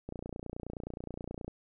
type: click train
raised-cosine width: 2 ms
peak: -26 dBFS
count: 42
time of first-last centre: 0.09-1.48 s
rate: 29.5 Hz
effects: none